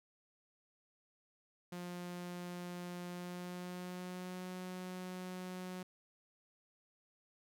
sawtooth tone with pitch glide, 177 to 183.14 Hz, F3 to F#3, +23 to -17 cents, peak -39 dBFS, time 1.72-5.83 s, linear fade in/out 5 ms, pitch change +60 cents, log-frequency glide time 3.09-4.49 s, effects none

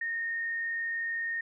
sine tone with frequency modulation, 1843 Hz, A#6, 20 cents flat, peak -30 dBFS, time 0.01-1.41 s, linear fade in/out 5 ms, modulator 52.9 Hz, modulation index 0.3, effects none

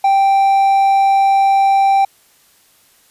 triangle tone, 784 Hz, G5, in tune, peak -7 dBFS, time 0.04-2.05 s, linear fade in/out 5 ms, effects white hiss -52 dBFS RMS until 3.1 s + resampled to 32000 Hz

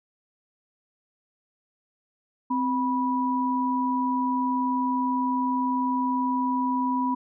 sine tone pair together, 259.1 / 979.9 Hz, C4 / B5, -17 / -14 cents, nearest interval octave + major seventh, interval 2303 cents, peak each -25 dBFS, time 2.5-7.15 s, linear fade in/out 10 ms, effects none

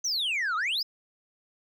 sine exponential two-way sweep, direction down then up, 6272 to 1218 to 5360 Hz, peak -23 dBFS, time 0.04-0.83 s, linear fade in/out 10 ms, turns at 0.56 s, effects tanh soft clip ceiling -25 dBFS

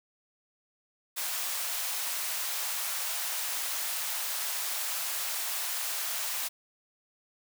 white high-pass noise, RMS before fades -33 dBFS, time 1.16-6.49 s, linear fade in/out 20 ms, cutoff 620 Hz, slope 24 dB/octave, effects none

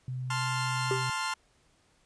sine tone, 127.6 Hz, C3, 43 cents flat, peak -32 dBFS, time 0.08-1.1 s, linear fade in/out 2 ms
sawtooth chord, F major, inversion first, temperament equal, 880 / 1046.5 / 1396.9 Hz, A5 / C6 / F6, 0 / 0 / 0 cents, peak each -32 / -30 / -31 dBFS, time 0.3-1.34 s, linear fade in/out 5 ms
triangle tone with exponential decay, 392 Hz, G4, in tune, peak -22 dBFS, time 0.91-1.12 s, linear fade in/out 1 ms, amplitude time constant 45 ms
effects pink hiss -67 dBFS RMS until 2.05 s + resampled to 22050 Hz

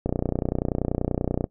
click train, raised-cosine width 2 ms, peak -10 dBFS, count 43, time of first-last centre 0.06-1.442 s, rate 30.4 Hz, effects noise-tail reverb RT60 0.1 s tail -20 dB re dry

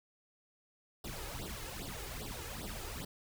pink noise with flanger, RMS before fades -43 dBFS, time 1.04-3.05 s, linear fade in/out 5 ms, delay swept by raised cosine 0.22 to 2.42 ms, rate 2.5 Hz, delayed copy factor +0.85, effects none

